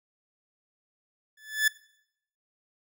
40% pulse tone with exponential growth, 1735 Hz, A6, 25 cents flat, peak -17 dBFS, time 1.37-1.68 s, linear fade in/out 5 ms, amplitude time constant 66 ms, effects noise-tail reverb RT60 0.7 s tail -20 dB re dry

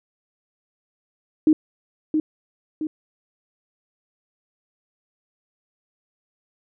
sine tone with echo, 310 Hz, D#4, 6 cents flat, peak -11 dBFS, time 1.47-1.53 s, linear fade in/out 2 ms, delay 670 ms, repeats 2, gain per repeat -6 dB, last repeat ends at 2.87 s, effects none

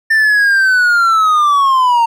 triangle linear sweep, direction down, 1794 to 912 Hz, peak -6 dBFS, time 0.1-2.06 s, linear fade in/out 10 ms, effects none

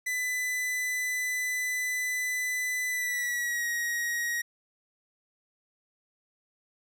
45% pulse tone with pitch glide, 2000 to 1892.1 Hz, B6 to A#6, +21 to +25 cents, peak -28 dBFS, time 0.06-4.42 s, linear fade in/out 10 ms, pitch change -96 cents, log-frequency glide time 2.89-3.66 s, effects none

